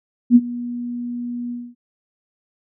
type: tone with ADSR envelope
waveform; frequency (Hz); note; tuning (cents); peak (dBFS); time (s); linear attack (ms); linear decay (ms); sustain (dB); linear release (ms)
sine; 241.5; B3; -39; -4; 0.3-1.75; 56; 43; -20; 240
effects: none